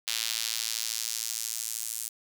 square tone with high-pass filter sweep, 56.5 Hz, A1, 47 cents sharp, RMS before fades -33 dBFS, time 0.07-2.09 s, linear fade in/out 10 ms, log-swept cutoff 3600 to 8400 Hz, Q 1.3, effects none

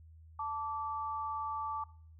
sine tone pair together, 880 / 1162 Hz, A5 / D6, 0 / -19 cents, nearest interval perfect fourth, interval 481 cents, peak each -38 / -37 dBFS, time 0.39-1.84 s, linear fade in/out 5 ms, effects noise-tail reverb RT60 0.5 s tail -20 dB re dry + added 80 Hz sine -53 dBFS peak until 2.19 s

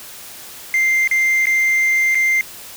sine tone with dropouts, 2093 Hz, C7, in tune, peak -10 dBFS, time 0.74-2.41 s, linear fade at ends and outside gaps 1 ms, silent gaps 1.075-1.112 / 1.456-1.469 / 2.147-2.153 s, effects tanh soft clip ceiling -12 dBFS + white hiss -36 dBFS RMS until 2.76 s

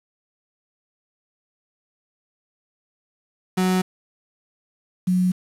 35% pulse / sine tone pair in turn, 185 / 182.35 Hz, F#3 / F#3, 0 / -25 cents, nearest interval unison, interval 25 cents, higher first, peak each -16 dBFS, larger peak neither, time 3.57-3.82 / 5.07-5.32 s, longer neither, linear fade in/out 10 ms, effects resampled to 32000 Hz + 7-bit

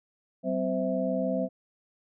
sine tone cluster, 190.8 / 257.7 / 519 / 655 Hz, G3 / C4 / C5 / E5, -47 / -26 / -14 / -11 cents, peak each -31 dBFS, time 0.43-1.49 s, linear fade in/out 50 ms, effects none

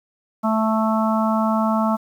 harmonic tone, 220 Hz, A3, in tune, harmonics 1 / 3 / 4 / 5 / 6, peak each -19 / -24 / -25 / -26 / -27 dBFS, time 0.43-1.97 s, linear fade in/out 20 ms, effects 8-bit

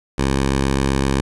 10% pulse tone, 67.7 Hz, C#2, 40 cents flat, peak -8 dBFS, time 0.18-1.21 s, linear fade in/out 5 ms, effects resampled to 24000 Hz

